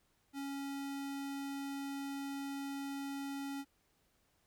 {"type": "tone", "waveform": "square", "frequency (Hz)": 277.5, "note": "C#4", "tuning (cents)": 2, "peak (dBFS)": -40, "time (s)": [0.33, 3.65], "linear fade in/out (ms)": 50, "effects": ["pink hiss -75 dBFS RMS until 4.46 s"]}